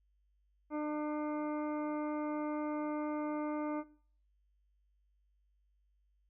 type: harmonic tone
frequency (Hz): 300.7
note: D4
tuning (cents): +41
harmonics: 1 / 2 / 3 / 4 / 5 / 7 / 8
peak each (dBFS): -35 / -41 / -44 / -47 / -55 / -55 / -63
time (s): 0.7-3.84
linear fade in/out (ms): 50
effects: noise-tail reverb RT60 0.5 s tail -19 dB re dry + added 50 Hz sine -70 dBFS peak until 6.29 s